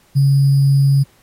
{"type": "tone with sample-and-hold", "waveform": "sine", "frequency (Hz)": 138.59, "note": "C#3", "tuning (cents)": 0, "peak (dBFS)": -9, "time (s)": [0.15, 1.04], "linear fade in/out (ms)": 20, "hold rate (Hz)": 4900, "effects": ["pink hiss -54 dBFS RMS until 1.22 s", "AAC 48 kbps"]}